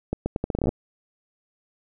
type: accelerating click train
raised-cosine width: 2 ms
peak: -11 dBFS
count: 13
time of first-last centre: 0.13-0.691 s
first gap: 130 ms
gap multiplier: 0.78
effects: none